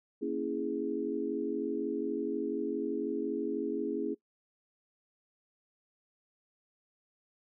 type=chord; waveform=sine; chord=A# half-diminished seventh; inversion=none; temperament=equal; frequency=233.1 / 277.2 / 329.6 / 415.3 Hz; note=A#3 / C#4 / E4 / G#4; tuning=0 / 0 / 0 / 0 cents; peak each=-39 / -36 / -36 / -35 dBFS; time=0.21-4.15 s; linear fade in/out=20 ms; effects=noise-tail reverb RT60 0.1 s tail -20 dB re dry